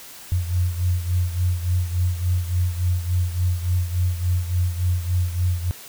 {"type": "beating tone pair", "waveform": "sine", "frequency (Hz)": [88.3, 91.8], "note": ["F2", "F#2"], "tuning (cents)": [20, -13], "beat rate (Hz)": 3.5, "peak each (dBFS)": [-20, -25], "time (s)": [0.32, 5.71], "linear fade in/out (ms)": 0, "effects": ["white hiss -41 dBFS RMS until 5.88 s"]}